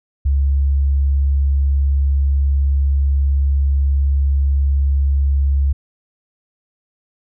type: tone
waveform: sine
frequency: 69.3 Hz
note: C#2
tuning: in tune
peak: -12 dBFS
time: 0.25-5.73 s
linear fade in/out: 10 ms
effects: none